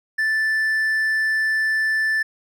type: tone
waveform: triangle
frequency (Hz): 1760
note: A6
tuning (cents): 0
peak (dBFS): -16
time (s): 0.18-2.23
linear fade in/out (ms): 10
effects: none